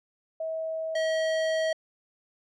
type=tone pair in turn; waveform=sine / square; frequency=643 / 639.3 Hz; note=E5 / D#5; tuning=-43 / +47 cents; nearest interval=unison; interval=10 cents; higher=first; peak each=-29 / -25 dBFS; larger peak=second; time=0.4-0.95 / 0.95-1.73 s; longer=second; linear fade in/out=5 ms; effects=low-pass 5000 Hz 12 dB/octave